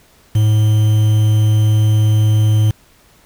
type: tone with quantisation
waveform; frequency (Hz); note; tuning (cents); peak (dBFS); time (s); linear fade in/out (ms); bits
triangle; 107.6; A2; -38; -7; 0.35-2.71; 5; 5
effects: pink hiss -50 dBFS RMS until 3.25 s